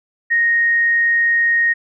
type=tone; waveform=sine; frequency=1864.7 Hz; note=A#6; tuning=in tune; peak=-12 dBFS; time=0.3-1.74 s; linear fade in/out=20 ms; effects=none